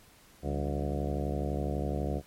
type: harmonic tone with a mistuned harmonic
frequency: 72 Hz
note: D2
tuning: 34 cents flat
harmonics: 1 / 2 / 3 / 4 / 5 / 6 / 7 / 8 / 9 / 10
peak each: -33 / -36 / -38 / -39 / -40 / -41 / -41 / -42 / -43 / -43 dBFS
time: 0.42-2.22 s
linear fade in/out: 50 ms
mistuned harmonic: 3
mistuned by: -130 cents
effects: pink hiss -58 dBFS RMS until 2.26 s + MP3 64 kbps